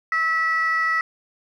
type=tone pair together; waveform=sine; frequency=1300 / 1947.8 Hz; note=E6 / B6; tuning=-24 / -24 cents; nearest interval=perfect fifth; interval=700 cents; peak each=-21 / -19 dBFS; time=0.12-1.01 s; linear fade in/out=2 ms; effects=tanh soft clip ceiling -14 dBFS + 9-bit